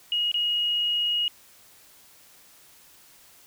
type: tone with dropouts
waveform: sine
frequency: 2884 Hz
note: F#7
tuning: 45 cents flat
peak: -22 dBFS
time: 0.12-1.28 s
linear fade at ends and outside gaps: 1 ms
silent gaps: 0.316-0.342 s
effects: white hiss -54 dBFS RMS until 3.46 s